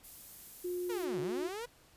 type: noise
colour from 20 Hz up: violet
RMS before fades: -48 dBFS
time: 0.03-1.06 s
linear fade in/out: 20 ms
type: tone with pitch glide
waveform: sine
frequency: 357 to 363.5 Hz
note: F4 to F#4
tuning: +38 to -31 cents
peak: -34 dBFS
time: 0.64-1.49 s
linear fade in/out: 10 ms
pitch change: +31 cents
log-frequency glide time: 0.87-1.1 s
type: linear two-way sweep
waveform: sawtooth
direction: down then up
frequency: 496.1 to 132.8 to 496.1 Hz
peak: -35 dBFS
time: 0.89-1.66 s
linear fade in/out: 10 ms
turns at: 1.2 s
effects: pink hiss -63 dBFS RMS until 1.96 s + resampled to 32000 Hz